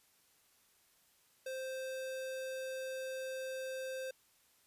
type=tone; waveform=square; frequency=523.3 Hz; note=C5; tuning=in tune; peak=-40 dBFS; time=1.46-4.11 s; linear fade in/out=5 ms; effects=white hiss -70 dBFS RMS until 4.66 s + resampled to 32000 Hz